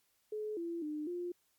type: tone with pitch steps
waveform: sine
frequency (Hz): 426.9 / 338.4 / 302 / 352.1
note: G#4 / E4 / D4 / F4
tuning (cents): +48 / +45 / +48 / +14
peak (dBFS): -36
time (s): 0.32-1.32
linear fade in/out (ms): 5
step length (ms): 250
effects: white hiss -75 dBFS RMS until 1.58 s + MP3 96 kbps